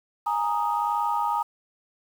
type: chord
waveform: sine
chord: Ab suspended second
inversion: none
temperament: equal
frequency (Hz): 830.6 / 932.3 / 1244.5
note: Ab5 / Bb5 / Eb6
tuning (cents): 0 / 0 / 0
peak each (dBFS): -27 / -25 / -28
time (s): 0.26-1.43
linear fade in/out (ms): 10
effects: tanh soft clip ceiling -13 dBFS + 8-bit